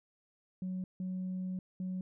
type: tone bursts at uneven times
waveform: sine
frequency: 185 Hz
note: F#3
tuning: in tune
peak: -33 dBFS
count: 3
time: 0.62-0.84 / 1-1.59 / 1.8-2.01 s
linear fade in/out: 2 ms
effects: tanh soft clip ceiling -32 dBFS